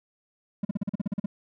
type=tone bursts; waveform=triangle; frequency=201.5 Hz; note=G3; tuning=48 cents sharp; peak=-22 dBFS; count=11; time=0.63-1.26 s; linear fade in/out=5 ms; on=20 ms; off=41 ms; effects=none